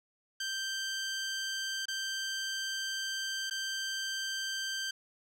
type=tone with dropouts; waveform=15% pulse; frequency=1566 Hz; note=G6; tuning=2 cents flat; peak=-27 dBFS; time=0.4-4.91 s; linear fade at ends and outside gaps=5 ms; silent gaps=1.856-1.882 / 3.499-3.509 s; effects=low-pass 11000 Hz 12 dB/octave